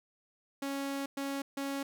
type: tone bursts at uneven times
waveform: sawtooth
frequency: 276.6 Hz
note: C#4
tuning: 4 cents flat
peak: -30 dBFS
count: 3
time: 0.62-1.06 / 1.17-1.42 / 1.57-1.83 s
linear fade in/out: 5 ms
effects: none